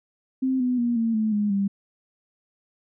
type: tone with pitch steps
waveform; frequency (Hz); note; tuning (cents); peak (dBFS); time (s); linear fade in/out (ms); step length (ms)
sine; 261.6 / 249.8 / 238.5 / 227.7 / 217.5 / 207.6 / 198.26; C4 / B3 / A#3 / A#3 / A3 / G#3 / G3; 0 / +20 / +40 / -40 / -20 / 0 / +20; -20; 0.42-1.68; 10; 180
effects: none